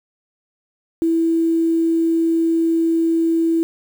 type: tone with quantisation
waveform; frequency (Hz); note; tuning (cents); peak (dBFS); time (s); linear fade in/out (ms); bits
sine; 329.6; E4; 0; -14; 1.02-3.63; 0; 7
effects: none